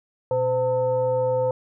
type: tone with frequency modulation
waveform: sine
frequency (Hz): 512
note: C5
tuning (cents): -38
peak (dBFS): -19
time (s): 0.31-1.51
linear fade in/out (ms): 2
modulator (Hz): 390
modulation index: 0.59
effects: none